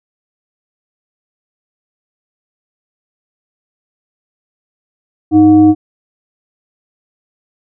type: tone with frequency modulation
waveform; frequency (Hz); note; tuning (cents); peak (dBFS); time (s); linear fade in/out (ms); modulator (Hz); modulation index
sine; 311.1; D#4; 0; -3; 5.31-5.75; 50; 412; 0.38
effects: none